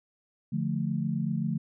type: chord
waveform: sine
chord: D minor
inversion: none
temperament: equal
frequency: 146.83 / 174.61 / 220 Hz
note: D3 / F3 / A3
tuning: 0 / 0 / 0 cents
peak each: -31 dBFS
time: 0.52-1.58 s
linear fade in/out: 10 ms
effects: none